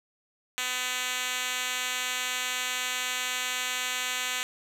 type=tone with band-pass filter; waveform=5% pulse; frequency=252 Hz; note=B3; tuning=35 cents sharp; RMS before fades=-31 dBFS; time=0.58-4.43 s; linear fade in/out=0 ms; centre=5200 Hz; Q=0.69; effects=none